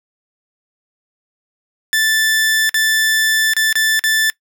sawtooth tone with dropouts, 1760 Hz, A6, in tune, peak -9 dBFS, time 1.93-4.3 s, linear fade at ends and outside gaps 0 ms, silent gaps 2.693-2.743 / 3.535-3.566 / 3.727-3.755 / 3.993-4.039 s, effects noise-tail reverb RT60 0.1 s tail -21 dB re dry

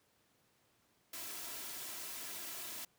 white noise with comb filter, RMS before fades -45 dBFS, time 1.13-2.85 s, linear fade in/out 5 ms, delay 3 ms, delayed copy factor +0.5, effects pink hiss -73 dBFS RMS until 2.98 s + high-pass 100 Hz 12 dB/octave

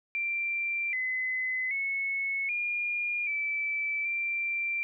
sine tone with pitch steps, 2360 / 2030 / 2198 / 2418 / 2317 / 2358 Hz, D7 / B6 / C#7 / D7 / D7 / D7, +8 / +47 / -15 / +50 / -24 / +6 cents, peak -28 dBFS, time 0.15-4.83 s, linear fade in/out 0 ms, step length 780 ms, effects none

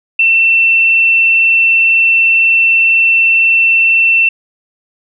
sine tone, 2689 Hz, E7, 34 cents sharp, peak -6 dBFS, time 0.19-4.29 s, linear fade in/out 5 ms, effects none

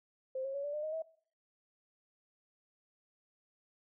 sine tone with pitch steps, 523.3 / 541.8 / 560.9 / 580.6 / 601.1 / 622.3 / 644.3 Hz, C5 / C#5 / C#5 / D5 / D5 / D#5 / E5, 0 / -40 / +20 / -20 / +40 / 0 / -40 cents, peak -35 dBFS, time 0.35-1.022 s, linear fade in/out 5 ms, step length 96 ms, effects noise-tail reverb RT60 0.5 s tail -20 dB re dry

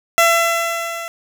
15% pulse tone with level ramp, 673 Hz, E5, 36 cents sharp, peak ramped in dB -3 to -20 dBFS, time 0.18-1.08 s, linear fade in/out 0 ms, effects none

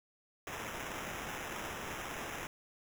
violet noise with sample-and-hold, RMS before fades -42 dBFS, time 0.47-2.47 s, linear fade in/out 2 ms, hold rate 4410 Hz, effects none

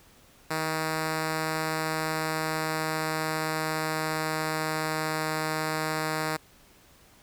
5% pulse tone with pitch glide, 158.1 to 156.56 Hz, D#3 to D#3, +28 to +11 cents, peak -16 dBFS, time 0.5-6.37 s, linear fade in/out 10 ms, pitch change -17 cents, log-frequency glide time 1.64-5.29 s, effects pink hiss -57 dBFS RMS until 7.22 s

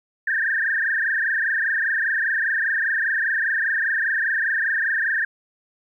sine tone with frequency modulation, 1706 Hz, G#6, 46 cents sharp, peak -19 dBFS, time 0.27-5.25 s, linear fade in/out 5 ms, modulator 25 Hz, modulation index 5.9, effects 10-bit

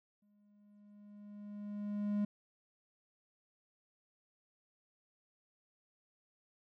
triangle tone with exponential growth, 206.2 Hz, G#3, 12 cents flat, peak -28 dBFS, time 0.22-2.25 s, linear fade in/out 5 ms, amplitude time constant 440 ms, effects none

